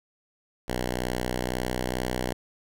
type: tone with pitch glide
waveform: 5% pulse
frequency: 61.8 to 62.48 Hz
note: B1 to B1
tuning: +2 to +21 cents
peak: -16 dBFS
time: 0.68-2.33 s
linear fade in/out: 5 ms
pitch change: +19 cents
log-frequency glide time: 1.15-1.87 s
effects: none